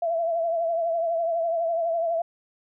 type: tone with vibrato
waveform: sine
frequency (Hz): 669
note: E5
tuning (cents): +25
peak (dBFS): -22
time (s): 0.02-2.22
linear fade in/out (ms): 5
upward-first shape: triangle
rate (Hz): 12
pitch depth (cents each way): 63
effects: none